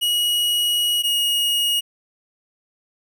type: tone pair in turn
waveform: 45% pulse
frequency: 2903 / 2878 Hz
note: F#7 / F#7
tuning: -34 / -49 cents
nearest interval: unison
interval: 15 cents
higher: first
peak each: -17 dBFS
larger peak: neither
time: 0.01-1.03 / 1.03-1.81 s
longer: first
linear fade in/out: 20 ms
effects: none